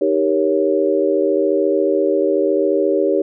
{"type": "chord", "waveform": "sine", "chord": "Eb dominant seventh", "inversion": "none", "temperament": "equal", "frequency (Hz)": [311.1, 392, 466.2, 554.4], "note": ["Eb4", "G4", "Bb4", "Db5"], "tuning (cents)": [0, 0, 0, 0], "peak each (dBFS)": [-20, -17, -21, -19], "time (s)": [0.01, 3.22], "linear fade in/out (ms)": 5, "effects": []}